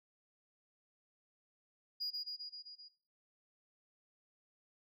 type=tone with echo; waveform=sine; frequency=4879 Hz; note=D#8; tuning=35 cents flat; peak=-34 dBFS; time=2-2.11 s; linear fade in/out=20 ms; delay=130 ms; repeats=6; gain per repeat=-3 dB; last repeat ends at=2.89 s; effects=noise-tail reverb RT60 0.6 s tail -17 dB re dry + tanh soft clip ceiling -35 dBFS